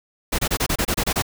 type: noise bursts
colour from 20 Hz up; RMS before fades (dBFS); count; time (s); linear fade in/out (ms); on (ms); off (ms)
pink; -21; 10; 0.32-1.223; 10; 66; 27
effects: none